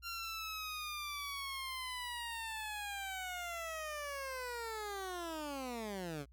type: linear sweep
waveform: 15% pulse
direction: down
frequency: 1389 to 134 Hz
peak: -34 dBFS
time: 0.02-6.26 s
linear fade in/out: 50 ms
effects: added 60 Hz sine -58 dBFS peak until 6.32 s